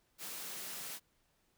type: high-pass noise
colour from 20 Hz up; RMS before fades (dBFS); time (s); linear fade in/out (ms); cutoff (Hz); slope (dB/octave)
white; -44; 0.18-1; 50; 130; 48
effects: pink hiss -75 dBFS RMS until 1.57 s